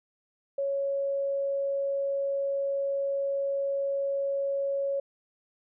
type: tone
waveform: sine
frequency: 554.4 Hz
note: C#5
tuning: in tune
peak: -26 dBFS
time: 0.58-5 s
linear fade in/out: 5 ms
effects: none